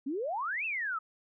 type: exponential two-way sweep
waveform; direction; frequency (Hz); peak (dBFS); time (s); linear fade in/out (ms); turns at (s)
sine; up then down; 253.6 to 2725 to 1249; -31; 0.06-0.99; 10; 0.65
effects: none